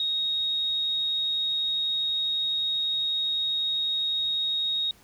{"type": "tone", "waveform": "sine", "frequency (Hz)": 3752, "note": "A#7", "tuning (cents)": 11, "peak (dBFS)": -24, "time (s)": [0, 4.91], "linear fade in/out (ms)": 2, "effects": ["pink hiss -56 dBFS RMS until 5.03 s"]}